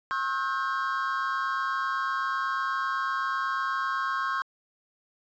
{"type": "tone cluster", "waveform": "triangle", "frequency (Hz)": [1081, 1293, 1454, 1582], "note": ["C#6", "E6", "F#6", "G6"], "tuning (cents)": [-44, -34, -31, 15], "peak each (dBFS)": [-27, -32, -35, -31], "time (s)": [0.11, 4.42], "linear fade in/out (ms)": 0, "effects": ["resampled to 16000 Hz"]}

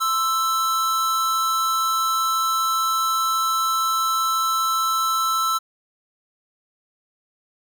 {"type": "tone pair together", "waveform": "square", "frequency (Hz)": [1046.5, 1321], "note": ["C6", "E6"], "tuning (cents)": [0, 3], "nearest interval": "major third", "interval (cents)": 403, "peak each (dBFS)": [-31, -20], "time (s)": [0, 5.59], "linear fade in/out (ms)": 20, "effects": []}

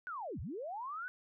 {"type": "linear two-way sweep", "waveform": "sine", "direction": "down then up", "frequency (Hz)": [1524, 56.9, 1524], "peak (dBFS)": -39, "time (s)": [0.07, 1.08], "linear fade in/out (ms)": 0, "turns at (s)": 0.4, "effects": []}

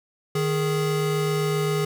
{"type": "tone pair together", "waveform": "square", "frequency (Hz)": [154.31, 415.3], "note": ["D#3", "G#4"], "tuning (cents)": [-14, 0], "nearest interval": "octave + perfect fourth", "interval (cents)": 1714, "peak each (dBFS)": -25, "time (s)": [0.35, 1.85], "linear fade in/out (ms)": 5, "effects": []}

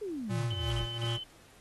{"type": "exponential sweep", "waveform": "sine", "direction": "down", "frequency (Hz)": [443.8, 41.65], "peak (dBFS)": -34, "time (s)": [0.01, 0.86], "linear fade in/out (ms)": 10}
{"type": "tone with tremolo", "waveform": "square", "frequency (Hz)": 116.54, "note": "A#2", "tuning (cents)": 0, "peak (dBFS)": -31, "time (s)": [0.29, 1.18], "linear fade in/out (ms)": 20, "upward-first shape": "sine", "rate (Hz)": 2.8, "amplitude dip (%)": 65}
{"type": "tone bursts", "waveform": "sine", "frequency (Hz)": 3052, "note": "G7", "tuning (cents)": -47, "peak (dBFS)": -37, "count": 3, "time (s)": [0.5, 1.24], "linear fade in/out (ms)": 10, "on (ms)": 230, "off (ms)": 25}
{"effects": ["pink hiss -59 dBFS RMS until 1.6 s", "AAC 32 kbps"]}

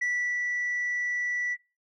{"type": "tone with ADSR envelope", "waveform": "sine", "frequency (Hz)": 1960, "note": "B6", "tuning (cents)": -14, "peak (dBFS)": -22, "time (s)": [0.01, 1.57], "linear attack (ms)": 12, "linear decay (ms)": 350, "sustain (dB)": -3, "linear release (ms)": 45, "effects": ["noise-tail reverb RT60 0.3 s tail -19 dB re dry", "tanh soft clip ceiling -24 dBFS"]}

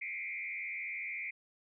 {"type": "tone with frequency modulation", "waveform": "sine", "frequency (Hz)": 2242, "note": "C#7", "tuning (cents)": 19, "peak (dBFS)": -37, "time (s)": [0.01, 1.31], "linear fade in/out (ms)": 10, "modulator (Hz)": 86.3, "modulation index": 2.3, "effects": []}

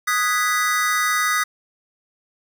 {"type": "chord", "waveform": "square", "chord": "G# minor seventh", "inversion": "second", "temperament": "equal", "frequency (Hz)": [1244.5, 1480, 1661.2, 1975.5], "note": ["D#6", "F#6", "G#6", "B6"], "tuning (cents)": [0, 0, 0, 0], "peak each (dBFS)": [-22, -28, -28, -23], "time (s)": [0.07, 1.44], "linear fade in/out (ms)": 10, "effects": []}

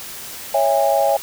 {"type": "chord", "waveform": "sine", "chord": "C# minor", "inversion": "none", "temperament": "equal with one note detuned", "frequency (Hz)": [554.4, 659.3, 814.5], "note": ["C#5", "E5", "G#5"], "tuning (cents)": [0, 0, -34], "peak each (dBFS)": [-18, -18, -18], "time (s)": [0.54, 1.17], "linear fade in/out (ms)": 5, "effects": ["white hiss -33 dBFS RMS until 1.22 s"]}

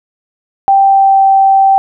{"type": "tone with pitch glide", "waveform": "sine", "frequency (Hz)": [784, 778.1], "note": ["G5", "G5"], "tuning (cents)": [0, -13], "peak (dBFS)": -4, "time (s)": [0.68, 1.78], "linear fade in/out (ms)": 0, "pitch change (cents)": -13, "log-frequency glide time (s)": [0.82, 1.24], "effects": []}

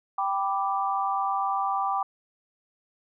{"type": "chord", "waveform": "sine", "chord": "G major", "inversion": "none", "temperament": "equal", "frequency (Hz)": [784, 987.8, 1174.7], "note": ["G5", "B5", "D6"], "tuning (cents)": [0, 0, 0], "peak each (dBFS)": [-27, -31, -28], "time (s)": [0.18, 2.03], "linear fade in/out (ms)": 5, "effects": []}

